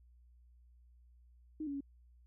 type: tone with pitch steps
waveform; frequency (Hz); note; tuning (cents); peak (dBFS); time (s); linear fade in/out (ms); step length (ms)
sine; 309.4 / 282.7 / 278.8; D#4 / C#4 / C#4; -10 / +34 / +10; -37; 1.6-1.807; 5; 69
effects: added 60 Hz sine -60 dBFS peak until 2.26 s